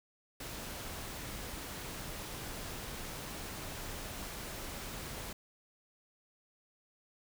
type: noise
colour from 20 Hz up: pink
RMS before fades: -43 dBFS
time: 0.4-5.33 s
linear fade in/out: 5 ms
effects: none